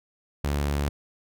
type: tone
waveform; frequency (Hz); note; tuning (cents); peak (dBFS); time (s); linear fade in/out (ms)
sawtooth; 71.8; D2; -39; -20; 0.44-0.89; 5
effects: none